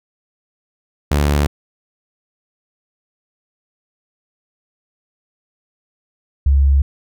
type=tone pair in turn; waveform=sawtooth / sine; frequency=72.8 / 69.14 Hz; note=D2 / C#2; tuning=-15 / -4 cents; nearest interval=minor second; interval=89 cents; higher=first; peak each=-9 dBFS; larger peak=neither; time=1.11-1.47 / 6.46-6.82 s; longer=neither; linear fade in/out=5 ms; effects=none